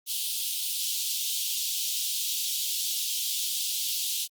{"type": "high-pass noise", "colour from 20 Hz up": "pink", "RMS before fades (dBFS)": -30, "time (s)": [0.06, 4.28], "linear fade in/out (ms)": 50, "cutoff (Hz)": 3000, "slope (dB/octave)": 48, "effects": ["Opus 32 kbps"]}